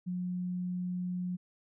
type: tone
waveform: sine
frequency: 180 Hz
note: F#3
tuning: 47 cents flat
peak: -32 dBFS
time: 0.06-1.37 s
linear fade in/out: 20 ms
effects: none